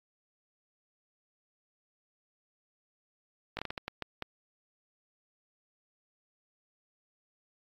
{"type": "slowing click train", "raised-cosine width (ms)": 0.3, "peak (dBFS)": -19, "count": 9, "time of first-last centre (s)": [3.57, 4.223], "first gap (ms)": 19, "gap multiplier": 1.4, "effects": ["AAC 32 kbps"]}